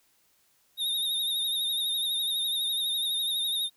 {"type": "tone with vibrato", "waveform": "square", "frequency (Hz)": 3700, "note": "A#7", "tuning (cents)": -14, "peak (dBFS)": -27, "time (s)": [0.77, 3.7], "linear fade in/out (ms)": 50, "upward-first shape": "sine", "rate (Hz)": 12, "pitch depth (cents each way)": 52, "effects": ["white hiss -67 dBFS RMS until 3.76 s"]}